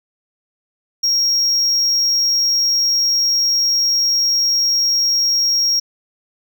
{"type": "tone", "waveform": "triangle", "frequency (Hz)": 5590, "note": "F8", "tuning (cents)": 1, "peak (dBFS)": -12, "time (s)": [1.03, 5.8], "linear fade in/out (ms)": 10, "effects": []}